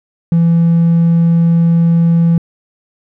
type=tone; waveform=triangle; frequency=167.8 Hz; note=E3; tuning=31 cents sharp; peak=-4 dBFS; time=0.32-2.38 s; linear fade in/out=2 ms; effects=tanh soft clip ceiling -2 dBFS